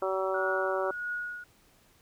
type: harmonic tone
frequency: 190 Hz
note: F#3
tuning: 46 cents sharp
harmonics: 2 / 3 / 4 / 5 / 6 / 7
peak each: -32 / -31 / -37 / -38 / -38 / -37 dBFS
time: 0.02-0.91 s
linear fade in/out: 2 ms
type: tone with tremolo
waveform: sine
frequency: 1450 Hz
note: F#6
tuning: 35 cents flat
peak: -30 dBFS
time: 0.34-1.44 s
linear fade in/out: 5 ms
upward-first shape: triangle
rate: 1.6 Hz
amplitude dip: 75%
effects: pink hiss -63 dBFS RMS until 2.01 s